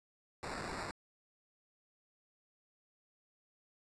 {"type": "noise with sample-and-hold", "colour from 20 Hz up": "white", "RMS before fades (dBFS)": -42, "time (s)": [0.43, 0.91], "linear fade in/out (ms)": 0, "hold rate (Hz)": 3150, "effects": ["resampled to 22050 Hz"]}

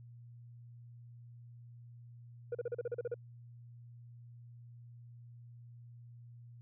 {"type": "tone bursts", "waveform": "sine", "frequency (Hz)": 480, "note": "B4", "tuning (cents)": -49, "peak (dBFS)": -31, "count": 10, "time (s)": [2.52, 3.143], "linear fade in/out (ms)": 5, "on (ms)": 29, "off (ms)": 37, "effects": ["tanh soft clip ceiling -33 dBFS", "added 119 Hz sine -51 dBFS peak until 6.61 s"]}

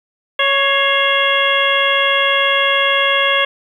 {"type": "harmonic tone with a mistuned harmonic", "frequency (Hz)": 554.4, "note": "C#5", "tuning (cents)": 0, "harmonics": [1, 2, 3, 4, 5, 6], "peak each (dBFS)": [-19, -19, -19, -19, -19, -19], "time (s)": [0.39, 3.45], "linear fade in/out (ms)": 5, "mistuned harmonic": 4, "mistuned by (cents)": -71, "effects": ["8-bit"]}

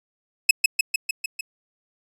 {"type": "tone with echo", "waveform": "sawtooth", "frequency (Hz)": 2586, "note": "E7", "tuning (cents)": -34, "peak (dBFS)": -6, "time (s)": [0.49, 0.51], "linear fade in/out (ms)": 5, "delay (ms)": 150, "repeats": 6, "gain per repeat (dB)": -3, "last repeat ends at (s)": 1.41, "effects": ["resampled to 32000 Hz"]}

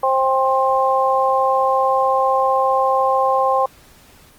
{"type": "harmonic tone", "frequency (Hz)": 264.4, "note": "C4", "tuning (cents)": 18, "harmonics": [2, 3, 4], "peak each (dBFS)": [-18, -18, -18], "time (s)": [0.03, 3.66], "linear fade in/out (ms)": 5, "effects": ["pink hiss -48 dBFS RMS until 4.38 s", "Opus 32 kbps"]}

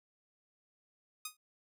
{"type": "tone with exponential decay", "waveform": "5% pulse", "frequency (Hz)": 1244.5, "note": "D#6", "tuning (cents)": 0, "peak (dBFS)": -24, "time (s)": [1.25, 1.37], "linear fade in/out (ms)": 5, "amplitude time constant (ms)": 24, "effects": []}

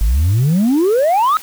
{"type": "exponential sweep", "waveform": "sine", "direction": "up", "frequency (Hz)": [47.54, 1318.5], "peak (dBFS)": -8, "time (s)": [0.01, 1.37], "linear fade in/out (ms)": 0, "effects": ["tanh soft clip ceiling -9 dBFS", "white hiss -35 dBFS RMS until 1.42 s"]}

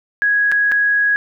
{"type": "tone with dropouts", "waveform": "sine", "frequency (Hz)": 1661.2, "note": "G#6", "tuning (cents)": 0, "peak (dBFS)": -12, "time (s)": [0.22, 1.16], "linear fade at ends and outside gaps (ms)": 0, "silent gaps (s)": [[0.516, 0.521], [0.716, 0.72]], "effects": []}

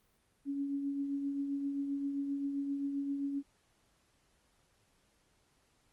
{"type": "tone with tremolo", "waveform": "sine", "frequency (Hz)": 280, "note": "C#4", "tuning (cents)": 18, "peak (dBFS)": -31, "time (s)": [0.45, 3.43], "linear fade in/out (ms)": 50, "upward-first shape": "triangle", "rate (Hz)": 7.6, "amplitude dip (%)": 45, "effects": ["pink hiss -72 dBFS RMS until 5.92 s", "Opus 32 kbps"]}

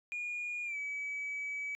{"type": "tone with pitch glide", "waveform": "sine", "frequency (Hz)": [2435, 2285], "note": ["D#7", "D7"], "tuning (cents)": [-38, -48], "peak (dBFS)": -34, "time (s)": [0.12, 1.75], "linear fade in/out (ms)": 0, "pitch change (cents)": -110, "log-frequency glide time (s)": [0.64, 0.77], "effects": ["tanh soft clip ceiling -33 dBFS"]}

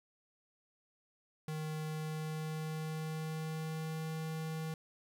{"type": "tone with pitch glide", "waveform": "square", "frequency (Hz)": [155.56, 159.01], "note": ["D#3", "D#3"], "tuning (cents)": [0, 38], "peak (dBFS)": -38, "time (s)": [1.48, 4.74], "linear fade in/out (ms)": 2, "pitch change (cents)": 38, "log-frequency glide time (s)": [1.83, 4.09], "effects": ["11-bit"]}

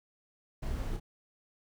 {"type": "noise with echo", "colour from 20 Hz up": "brown", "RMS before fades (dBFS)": -36, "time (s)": [0.62, 0.97], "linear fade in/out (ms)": 10, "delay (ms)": 30, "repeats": 1, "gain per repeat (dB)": -5, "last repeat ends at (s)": 1, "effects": []}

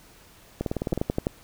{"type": "two click trains", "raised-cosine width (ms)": 2, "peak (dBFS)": [-10, -13], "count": [5, 8], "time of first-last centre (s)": [[0.93, 1.269], [0.61, 0.976]], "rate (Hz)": [11.8, 19.1], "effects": ["pink hiss -53 dBFS RMS until 1.43 s"]}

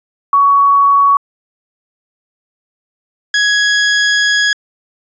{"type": "tone pair in turn", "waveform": ["sine", "sawtooth"], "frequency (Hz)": [1122, 1668.1], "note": ["C#6", "G#6"], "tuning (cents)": [21, 7], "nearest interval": "perfect fifth", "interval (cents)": 686, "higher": "second", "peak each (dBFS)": -6, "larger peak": "neither", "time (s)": [[0.33, 1.17], [3.34, 4.53]], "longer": "second", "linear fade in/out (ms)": 2, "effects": ["resampled to 16000 Hz"]}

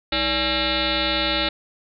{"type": "tone with frequency modulation", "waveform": "sine", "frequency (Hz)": 2132, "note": "C7", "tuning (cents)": 32, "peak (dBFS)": -19, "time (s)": [0.12, 1.49], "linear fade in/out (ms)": 5, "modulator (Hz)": 259, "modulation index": 7.8, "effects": []}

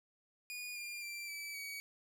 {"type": "tone with pitch steps", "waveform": "sawtooth", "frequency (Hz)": [2452, 2403, 2355, 2308, 2262], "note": ["D#7", "D7", "D7", "D7", "C#7"], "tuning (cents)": [-26, 39, 4, -31, 34], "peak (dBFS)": -39, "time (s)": [0.5, 1.8], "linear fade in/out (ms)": 0, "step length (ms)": 260, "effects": []}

